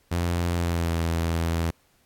sawtooth tone with pitch glide, 86.5 to 83.17 Hz, F2 to E2, -16 to +16 cents, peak -19 dBFS, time 0.11-1.71 s, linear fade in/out 10 ms, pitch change -68 cents, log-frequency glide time 0.55-0.95 s, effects pink hiss -64 dBFS RMS until 2.05 s + AAC 64 kbps

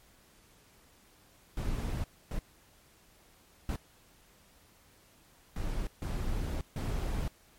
brown noise bursts at uneven times, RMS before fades -33 dBFS, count 6, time 1.57-2.04 / 2.31-2.39 / 3.69-3.76 / 5.56-5.87 / 6.02-6.61 / 6.76-7.28 s, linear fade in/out 2 ms, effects pink hiss -62 dBFS RMS until 7.58 s + MP3 64 kbps

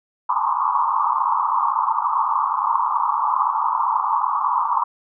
pink band-pass noise, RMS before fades -20 dBFS, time 0.29-4.84 s, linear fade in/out 5 ms, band 870 to 1200 Hz, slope 96 dB/octave, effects none

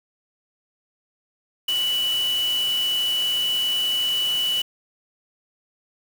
sine tone in noise, 2960 Hz, F#7, in tune, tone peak -20 dBFS, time 1.68-4.62 s, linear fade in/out 5 ms, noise white, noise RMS -34 dBFS, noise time 1.68-4.62 s, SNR +11 dB, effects none

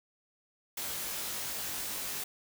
white noise with comb filter, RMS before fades -37 dBFS, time 0.77-2.24 s, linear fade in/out 5 ms, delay 20 ms, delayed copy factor +1, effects none

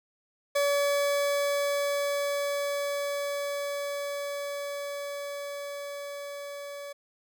40% pulse tone with level ramp, 570 Hz, C#5, 48 cents sharp, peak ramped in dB -22 to -37 dBFS, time 0.55-6.93 s, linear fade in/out 10 ms, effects none

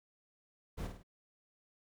brown noise with echo, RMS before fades -40 dBFS, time 0.77-0.88 s, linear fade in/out 20 ms, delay 51 ms, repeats 3, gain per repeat -6 dB, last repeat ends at 1.033 s, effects none

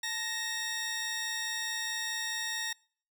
15% pulse tone pair together, 880 / 1864.7 Hz, A5 / A#6, 0 / 0 cents, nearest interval octave + minor second, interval 1300 cents, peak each -36 / -27 dBFS, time 0.03-2.73 s, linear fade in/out 5 ms, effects noise-tail reverb RT60 0.5 s tail -26 dB re dry

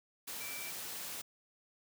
sine tone in noise, 2334 Hz, D7, 11 cents flat, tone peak -46 dBFS, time 0.4-0.71 s, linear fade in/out 10 ms, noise white, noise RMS -43 dBFS, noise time 0.27-1.22 s, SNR -6 dB, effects high-pass 100 Hz 12 dB/octave

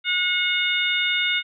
harmonic tone with a mistuned harmonic, 725 Hz, F#5, 35 cents flat, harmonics 2 / 3 / 4 / 5, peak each -27 / -23 / -26 / -25 dBFS, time 0.04-1.43 s, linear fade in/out 50 ms, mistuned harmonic 4, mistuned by -15 cents, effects none

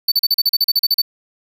square tone bursts, 4514 Hz, C#8, 31 cents sharp, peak -12 dBFS, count 13, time 0.08-1.018 s, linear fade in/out 5 ms, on 38 ms, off 37 ms, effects none

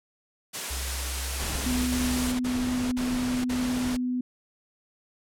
white high-pass noise, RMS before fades -32 dBFS, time 0.53-2.33 s, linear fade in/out 20 ms, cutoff 120 Hz, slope 24 dB/octave
sine tone with pitch glide, 65.41 to 66.67 Hz, C2 to C2, 0 to +33 cents, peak -31 dBFS, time 0.7-2.29 s, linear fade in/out 10 ms, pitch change +33 cents, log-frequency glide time 1.16-1.85 s
pink noise bursts, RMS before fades -34 dBFS, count 5, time 1.39-3.97 s, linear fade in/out 10 ms, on 480 ms, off 45 ms
sine tone, 250 Hz, B3, 21 cents sharp, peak -25 dBFS, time 1.66-4.21 s, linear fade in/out 5 ms
effects low-pass 11000 Hz 12 dB/octave

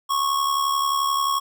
square tone with amplitude modulation, 1100 Hz, C#6, 14 cents flat, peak -18 dBFS, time 0.09-1.4 s, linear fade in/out 20 ms, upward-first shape sine, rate 71.4 Hz, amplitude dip 55%, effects none

